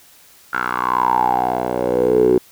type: tone with band-pass filter sweep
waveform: 10% pulse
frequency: 61.8 Hz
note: B1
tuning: 2 cents sharp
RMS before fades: -17 dBFS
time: 0.53-2.38 s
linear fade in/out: 5 ms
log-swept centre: 1400 to 380 Hz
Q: 9
effects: white hiss -48 dBFS RMS until 2.51 s